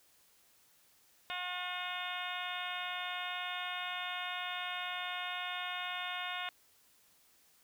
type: harmonic tone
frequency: 359.9 Hz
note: F#4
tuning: 48 cents flat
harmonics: 2 / 3 / 4 / 5 / 6 / 7 / 8 / 9 / 10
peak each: -44 / -45 / -44 / -48 / -45 / -47 / -45 / -51 / -45 dBFS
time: 1.3-6.49 s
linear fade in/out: 0 ms
effects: white hiss -67 dBFS RMS until 7.63 s